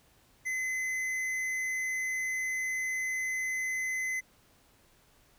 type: tone with tanh clipping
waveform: sine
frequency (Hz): 2039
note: C7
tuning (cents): -45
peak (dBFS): -32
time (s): 0.45-4.21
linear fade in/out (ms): 20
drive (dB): 12
effects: pink hiss -64 dBFS RMS until 5.38 s